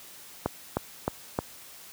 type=click train; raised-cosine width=1 ms; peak=-11 dBFS; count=4; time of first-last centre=0.46-1.389 s; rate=3.23 Hz; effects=white hiss -48 dBFS RMS until 1.92 s + high-pass 60 Hz 12 dB/octave